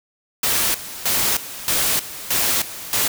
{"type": "noise with tremolo", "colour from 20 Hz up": "white", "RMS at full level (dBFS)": -19, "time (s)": [0.43, 3.08], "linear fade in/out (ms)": 5, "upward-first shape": "square", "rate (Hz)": 1.6, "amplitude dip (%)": 80, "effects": []}